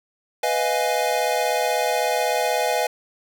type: chord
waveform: square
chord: F half-diminished seventh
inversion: second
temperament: equal with one note detuned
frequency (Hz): 495.9 / 622.3 / 698.5 / 830.6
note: Cb5 / Eb5 / F5 / Ab5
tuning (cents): +7 / 0 / 0 / 0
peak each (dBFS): -26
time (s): 0.43-2.87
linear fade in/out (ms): 5
effects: none